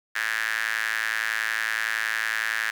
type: tone with high-pass filter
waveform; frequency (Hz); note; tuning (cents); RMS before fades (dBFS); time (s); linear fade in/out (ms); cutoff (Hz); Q
sawtooth; 110.8; A2; +13; -27; 0.15-2.71; 10; 1700; 6.2
effects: none